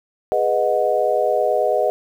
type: chord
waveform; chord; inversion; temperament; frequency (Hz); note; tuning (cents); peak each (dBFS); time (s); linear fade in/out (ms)
sine; G# minor seventh; none; equal with one note detuned; 415.3 / 493.9 / 622.3 / 731.5; G#4 / B4 / D#5 / F#5; 0 / 0 / 0 / -20; -23 / -21 / -19 / -22; 0.32-1.9; 0
effects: 8-bit